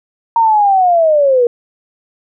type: linear sweep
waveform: sine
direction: down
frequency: 932.3 to 467.9 Hz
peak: -7 dBFS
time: 0.36-1.47 s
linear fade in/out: 2 ms
effects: none